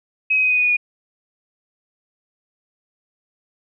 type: tone with pitch steps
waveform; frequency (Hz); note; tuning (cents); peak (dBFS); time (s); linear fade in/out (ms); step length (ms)
sine; 2544 / 2528 / 2512 / 2496 / 2480 / 2464 / 2449; D#7 / D#7 / D#7 / D#7 / D#7 / D#7 / D#7; +38 / +27 / +16 / +5 / -6 / -17 / -28; -14; 0.3-0.769; 10; 67
effects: none